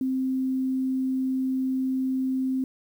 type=tone; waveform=sine; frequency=261.3 Hz; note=C4; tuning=2 cents flat; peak=-23 dBFS; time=0.01-2.64 s; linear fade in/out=2 ms; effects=9-bit